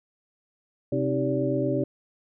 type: tone cluster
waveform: sine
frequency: 130.5 / 267.7 / 315.9 / 391.5 / 575 Hz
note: C3 / C4 / D#4 / G4 / D5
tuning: -4 / +40 / +26 / -2 / -37 cents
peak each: -29 dBFS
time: 0.92-1.84 s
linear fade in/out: 5 ms
effects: none